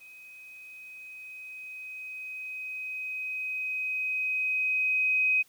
sine tone with level ramp, 2520 Hz, D#7, 21 cents sharp, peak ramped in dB -47 to -21 dBFS, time 0-5.43 s, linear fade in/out 20 ms, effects white hiss -62 dBFS RMS until 5.48 s

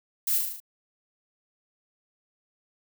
violet noise with echo, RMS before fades -26 dBFS, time 0.27-0.38 s, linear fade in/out 5 ms, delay 37 ms, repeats 6, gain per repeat -3 dB, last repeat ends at 0.602 s, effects none

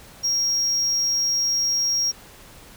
triangle tone, 5600 Hz, F8, 4 cents sharp, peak -18 dBFS, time 0.23-2.12 s, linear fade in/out 20 ms, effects pink hiss -46 dBFS RMS until 2.76 s

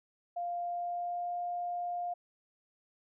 sine tone with pitch glide, 698.5 to 704.6 Hz, F5 to F5, 0 to +15 cents, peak -33 dBFS, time 0.36-2.14 s, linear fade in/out 10 ms, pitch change +15 cents, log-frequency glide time 0.58-1.36 s, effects none

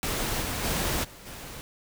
pink noise with level steps, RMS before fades -29 / -31 / -28 / -47 / -41 dBFS, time 0.03-1.61 s, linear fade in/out 0 ms, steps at 0.41 / 0.63 / 1.03 / 1.25 s, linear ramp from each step 20 ms, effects none

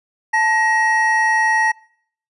triangle tone pair together, 879.4 / 1890 Hz, A5 / A#6, -1 / +23 cents, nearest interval octave + minor second, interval 1324 cents, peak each -15 / -14 dBFS, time 0.33-1.72 s, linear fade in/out 10 ms, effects noise-tail reverb RT60 0.6 s tail -25 dB re dry + resampled to 24000 Hz

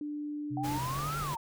sine tone, 295.8 Hz, D4, 13 cents sharp, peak -34 dBFS, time 0.01-0.78 s, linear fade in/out 2 ms
sine tone with pitch glide, 130 to 145.08 Hz, C3 to D3, -11 to -21 cents, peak -36 dBFS, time 0.5-1.35 s, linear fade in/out 20 ms, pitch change +190 cents, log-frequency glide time 0.9-1.02 s
sine exponential two-way sweep, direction up then down, 750 to 1396 to 889 Hz, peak -34 dBFS, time 0.57-1.37 s, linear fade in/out 2 ms, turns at 1.18 s
pink noise, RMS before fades -40 dBFS, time 0.63-1.36 s, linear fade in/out 20 ms
effects none

